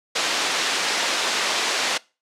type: band-pass noise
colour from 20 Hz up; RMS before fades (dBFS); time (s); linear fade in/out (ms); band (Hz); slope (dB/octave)
white; -23; 0.15-1.98; 10; 350 to 4900; 12
effects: noise-tail reverb RT60 0.3 s tail -23 dB re dry + low-pass 9000 Hz 12 dB/octave